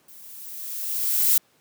violet noise with level ramp, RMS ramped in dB -47 to -17 dBFS, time 0.08-1.38 s, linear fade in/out 5 ms, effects pink hiss -62 dBFS RMS until 1.6 s + high-pass 150 Hz 12 dB/octave

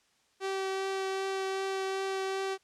sawtooth tone with vibrato, 385.1 Hz, G4, 31 cents flat, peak -27 dBFS, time 0.4-2.58 s, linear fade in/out 50 ms, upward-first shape triangle, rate 2.6 Hz, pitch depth 10 cents each way, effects white hiss -69 dBFS RMS until 2.63 s + low-pass 7000 Hz 12 dB/octave

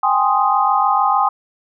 sine chord, Ab major seventh, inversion third, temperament equal, 784 / 830.6 / 1046.5 / 1244.5 Hz, G5 / Ab5 / C6 / Eb6, 0 / 0 / 0 / 0 cents, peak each -18 dBFS, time 0.03-1.29 s, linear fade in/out 5 ms, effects none

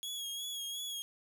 sawtooth tone with vibrato, 3322 Hz, G#7, in tune, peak -35 dBFS, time 0.03-1.02 s, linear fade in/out 0 ms, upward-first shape sine, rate 2.8 Hz, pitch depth 38 cents each way, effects none

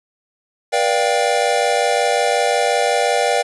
square chord, G dominant seventh, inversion first, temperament equal with one note detuned, 481.8 / 587.3 / 698.5 / 784 Hz, B4 / D5 / F5 / G5, -43 / 0 / 0 / 0 cents, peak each -21 dBFS, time 0.72-3.43 s, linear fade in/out 20 ms, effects resampled to 24000 Hz + 8-bit

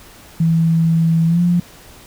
sine tone with pitch glide, 164.1 to 174.87 Hz, E3 to F3, -8 to +3 cents, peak -11 dBFS, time 0.4-1.6 s, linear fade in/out 5 ms, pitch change +111 cents, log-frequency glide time 1.27-1.41 s, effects pink hiss -42 dBFS RMS until 2.06 s

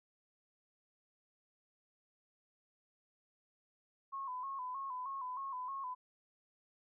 sine tone with vibrato, 1046.5 Hz, C6, in tune, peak -39 dBFS, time 4.12-5.95 s, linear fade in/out 20 ms, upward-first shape square, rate 3.2 Hz, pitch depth 70 cents each way, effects none

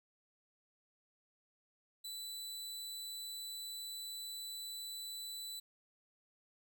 sawtooth tone, 3981 Hz, B7, 13 cents sharp, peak -40 dBFS, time 2.04-5.6 s, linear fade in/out 10 ms, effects none

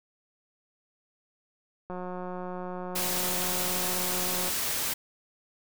click train, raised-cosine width 1 ms, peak -24 dBFS, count 469, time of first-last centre 1.9-4.486 s, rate 181 Hz
white noise, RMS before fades -30 dBFS, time 2.95-4.94 s, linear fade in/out 10 ms
effects none

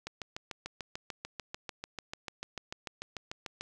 click train, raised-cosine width 0.2 ms, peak -21 dBFS, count 25, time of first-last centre 0.07-3.61 s, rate 6.78 Hz, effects none

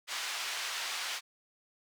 white band-pass noise, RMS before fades -37 dBFS, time 0.07-1.21 s, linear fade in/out 50 ms, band 940 to 4600 Hz, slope 12 dB/octave, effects none

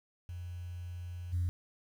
sine tone with level steps, 88 Hz, F2, 14 cents sharp, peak -39 / -28 dBFS, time 0.29-1.49 s, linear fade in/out 0 ms, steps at 1.32 s, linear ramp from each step 20 ms, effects tanh soft clip ceiling -25 dBFS + 10-bit

